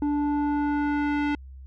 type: tone with low-pass filter sweep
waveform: square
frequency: 291.9 Hz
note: D4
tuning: 10 cents flat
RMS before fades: -25 dBFS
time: 0.02-1.35 s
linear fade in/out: 2 ms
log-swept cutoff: 640 to 2500 Hz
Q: 1.4
effects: added 66 Hz sine -40 dBFS peak until 1.66 s